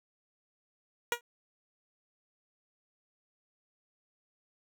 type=tone with exponential decay; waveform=10% pulse; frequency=477.1 Hz; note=A#4; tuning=40 cents sharp; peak=-16 dBFS; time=1.12-1.21 s; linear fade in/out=1 ms; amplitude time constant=18 ms; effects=none